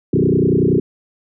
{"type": "tone with frequency modulation", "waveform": "sine", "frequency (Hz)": 269.3, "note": "C#4", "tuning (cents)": -50, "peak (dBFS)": -11, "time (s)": [0.13, 0.8], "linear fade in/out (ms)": 5, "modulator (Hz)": 30.5, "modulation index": 4.9, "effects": []}